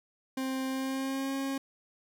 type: tone with pitch glide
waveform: 40% pulse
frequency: 263.3 to 271.5 Hz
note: C4 to C#4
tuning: +11 to -36 cents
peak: -30 dBFS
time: 0.37-1.58 s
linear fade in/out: 5 ms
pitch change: +53 cents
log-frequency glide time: 0.67-1.35 s
effects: none